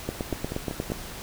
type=two click trains; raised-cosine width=2 ms; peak=-14 / -18 dBFS; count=8 / 4; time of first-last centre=0.09-0.919 / 0.33-0.901 s; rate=8.44 / 5.25 Hz; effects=pink hiss -39 dBFS RMS until 1.22 s